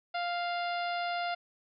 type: harmonic tone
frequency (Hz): 698.5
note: F5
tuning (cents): 0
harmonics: 1 / 2 / 3 / 4 / 5 / 6 / 7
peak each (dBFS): -32 / -38 / -42 / -44 / -46 / -48 / -49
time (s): 0.14-1.35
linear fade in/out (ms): 10
effects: none